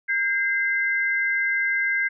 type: tone pair together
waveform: sine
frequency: 1600 / 2063 Hz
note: G6 / C7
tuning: +35 / -25 cents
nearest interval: major third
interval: 440 cents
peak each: -23 dBFS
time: 0.08-2.09 s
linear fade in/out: 20 ms
effects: none